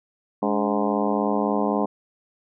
harmonic tone with a mistuned harmonic, 103.83 Hz, G#2, in tune, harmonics 2 / 3 / 4 / 5 / 6 / 7 / 8 / 9 / 10, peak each -25 / -27 / -28 / -29 / -30 / -30 / -31 / -32 / -32 dBFS, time 0.42-1.86 s, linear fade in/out 10 ms, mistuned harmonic 3, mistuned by -110 cents, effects none

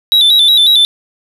triangle tone with vibrato, 3693 Hz, A#7, 17 cents flat, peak -4 dBFS, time 0.12-0.85 s, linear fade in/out 0 ms, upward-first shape square, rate 5.5 Hz, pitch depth 77 cents each way, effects 7-bit

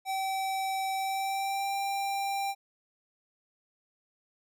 square tone with pitch glide, 770 to 790.3 Hz, G5 to G5, -31 to +14 cents, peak -30 dBFS, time 0.05-2.55 s, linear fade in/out 50 ms, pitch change +45 cents, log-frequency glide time 0.95-1.75 s, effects none

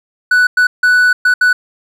triangle tone bursts at uneven times, 1485 Hz, F#6, 6 cents sharp, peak -5 dBFS, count 5, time 0.31-0.47 / 0.57-0.67 / 0.83-1.13 / 1.25-1.34 / 1.41-1.53 s, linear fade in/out 5 ms, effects none

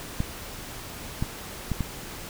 clicks, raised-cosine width 5 ms, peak -13 dBFS, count 4, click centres 0.204 / 1.225 / 1.717 / 1.807 s, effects pink hiss -39 dBFS RMS until 2.29 s

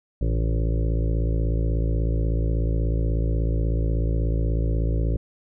harmonic tone with a mistuned harmonic, 56.4 Hz, A1, 44 cents sharp, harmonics 1 / 2 / 3 / 5 / 6 / 7 / 8 / 9 / 10, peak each -21 / -27 / -31 / -35 / -37 / -38 / -39 / -40 / -41 dBFS, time 0.21-5.17 s, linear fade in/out 5 ms, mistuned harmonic 3, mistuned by -45 cents, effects none

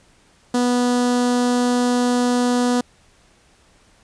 sawtooth tone with notch filter, 245.4 Hz, B3, 11 cents flat, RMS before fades -18 dBFS, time 0.54-2.81 s, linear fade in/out 5 ms, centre 2300 Hz, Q 1.2, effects pink hiss -55 dBFS RMS until 4.03 s + resampled to 22050 Hz

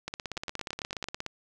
two click trains, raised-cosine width 0.2 ms, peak -17 / -17 dBFS, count 21 / 7, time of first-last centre 0.08-1.263 / 0.37-1.042 s, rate 16.9 / 8.93 Hz, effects none

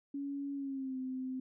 sine tone with pitch glide, 280.6 to 258.8 Hz, C#4 to C4, +21 to -19 cents, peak -36 dBFS, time 0.14-1.4 s, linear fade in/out 5 ms, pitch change -140 cents, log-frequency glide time 0.54-0.98 s, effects none

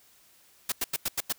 white noise bursts, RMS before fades -28 dBFS, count 6, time 0.69-1.326 s, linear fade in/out 5 ms, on 31 ms, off 90 ms, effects white hiss -60 dBFS RMS until 1.38 s

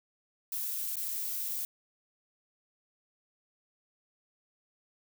violet noise with dropouts, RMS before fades -35 dBFS, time 0.52-1.65 s, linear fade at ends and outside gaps 2 ms, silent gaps 0.957-0.967 s, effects none

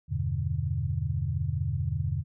sine chord, E minor seventh, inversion none, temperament equal, 82.41 / 98 / 123.47 / 146.83 Hz, E2 / G2 / B2 / D3, 0 / 0 / 0 / 0 cents, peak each -32 dBFS, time 0.08-2.24 s, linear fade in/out 50 ms, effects none

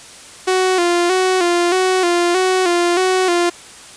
sawtooth tone with vibrato, 360 Hz, F#4, 47 cents flat, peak -9 dBFS, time 0.47-3.5 s, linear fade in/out 10 ms, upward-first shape square, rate 1.6 Hz, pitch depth 59 cents each way, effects white hiss -38 dBFS RMS until 3.96 s + resampled to 22050 Hz

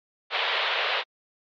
white band-pass noise, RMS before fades -26 dBFS, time 0.3-1.04 s, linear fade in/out 50 ms, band 440 to 3800 Hz, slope 48 dB/octave, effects MP3 64 kbps

